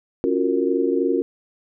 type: chord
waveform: sine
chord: Gb major seventh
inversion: second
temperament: just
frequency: 277.5 / 346.9 / 370 / 462.5 Hz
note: Db4 / F4 / Gb4 / Bb4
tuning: +2 / -12 / 0 / -14 cents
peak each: -23 dBFS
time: 0.24-1.22 s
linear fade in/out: 0 ms
effects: none